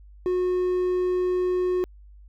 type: tone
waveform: triangle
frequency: 363.4 Hz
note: F#4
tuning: 31 cents flat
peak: -19 dBFS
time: 0.26-1.84 s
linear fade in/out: 0 ms
effects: added 50 Hz sine -45 dBFS peak until 2.28 s